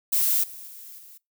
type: noise with level steps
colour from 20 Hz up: violet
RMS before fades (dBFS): -22 / -41 / -43 / -47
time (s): 0.12-1.18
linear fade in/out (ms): 10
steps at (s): 0.43 / 0.67 / 0.98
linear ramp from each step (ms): 10
effects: noise-tail reverb RT60 0.2 s tail -23 dB re dry